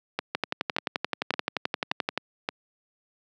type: two click trains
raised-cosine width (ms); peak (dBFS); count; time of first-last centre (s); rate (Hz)
0.3; -10 / -9; 5 / 22; 0.19-2.489 / 0.35-2.176; 1.74 / 11.5
effects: high-pass 200 Hz 12 dB/octave